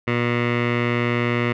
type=tone with low-pass filter; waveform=15% pulse; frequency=120 Hz; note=B2; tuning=49 cents flat; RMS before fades=-21 dBFS; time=0.07-1.53 s; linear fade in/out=10 ms; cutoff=2300 Hz; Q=3.5; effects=none